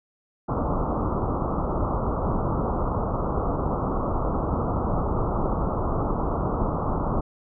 pink low-pass noise, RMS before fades -25 dBFS, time 0.48-7.21 s, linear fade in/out 10 ms, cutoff 1300 Hz, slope 96 dB/octave, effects none

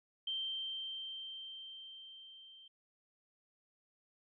sine tone with level ramp, 3136 Hz, G7, in tune, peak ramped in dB -35 to -55 dBFS, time 0.27-2.68 s, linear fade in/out 5 ms, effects none

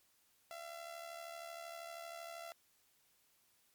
sawtooth tone with amplitude modulation, 676 Hz, E5, 43 cents sharp, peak -40 dBFS, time 0.51-2.52 s, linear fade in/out 0 ms, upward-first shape sine, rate 72.8 Hz, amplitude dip 60%, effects white hiss -73 dBFS RMS until 3.74 s + MP3 96 kbps

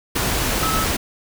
sine tone in noise, 1300 Hz, E6, 24 cents flat, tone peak -22 dBFS, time 0.62-0.85 s, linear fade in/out 10 ms, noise pink, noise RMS -21 dBFS, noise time 0.15-0.97 s, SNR -4 dB, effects none

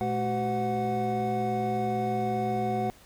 triangle tone cluster, 117.8 / 215.3 / 378.8 / 506 / 733 Hz, A#2 / A3 / F#4 / B4 / F#5, +19 / -37 / +41 / +42 / -16 cents, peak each -33 / -30 / -31 / -35 / -27 dBFS, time 0.01-2.9 s, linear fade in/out 0 ms, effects pink hiss -55 dBFS RMS until 3.05 s

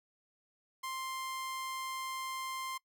sawtooth tone, 1050 Hz, C6, 6 cents sharp, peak -34 dBFS, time 0.83-2.78 s, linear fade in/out 10 ms, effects noise-tail reverb RT60 0.1 s tail -22 dB re dry

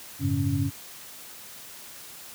sine tone cluster, 94.5 / 108.7 / 140.8 / 279.2 Hz, F#2 / A2 / C#3 / C#4, +37 / -21 / +27 / +13 cents, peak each -28 dBFS, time 0.19-0.71 s, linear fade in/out 50 ms, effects white hiss -44 dBFS RMS until 2.34 s + high-pass 60 Hz 12 dB/octave

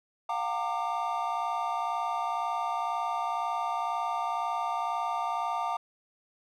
triangle tone cluster, 708 / 770 / 916 / 1191 Hz, F5 / G5 / A#5 / D6, +23 / -31 / -31 / +24 cents, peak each -32 / -35 / -31 / -32 dBFS, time 0.29-5.77 s, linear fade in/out 5 ms, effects none

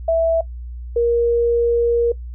sine tone pair in turn, 658 / 471.1 Hz, E5 / A#4, -3 / +18 cents, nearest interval tritone, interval 579 cents, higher first, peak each -13 dBFS, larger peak neither, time 0.08-0.41 / 0.96-2.12 s, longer second, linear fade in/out 5 ms, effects noise-tail reverb RT60 0.1 s tail -20 dB re dry + added 60 Hz sine -28 dBFS peak until 2.34 s

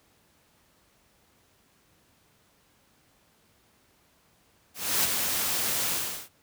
white noise with ADSR envelope, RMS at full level -23 dBFS, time 4.74-6.29 s, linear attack 300 ms, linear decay 18 ms, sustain -5 dB, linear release 370 ms, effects pink hiss -64 dBFS RMS until 6.42 s + high-pass 60 Hz 12 dB/octave

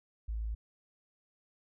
sine tone, 54.8 Hz, A1, 6 cents flat, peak -33 dBFS, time 0.28-0.55 s, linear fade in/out 10 ms, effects none

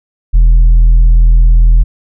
sine tone with tanh clipping, 41.2 Hz, E1, in tune, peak -3 dBFS, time 0.33-1.84 s, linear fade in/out 20 ms, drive 3 dB, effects none

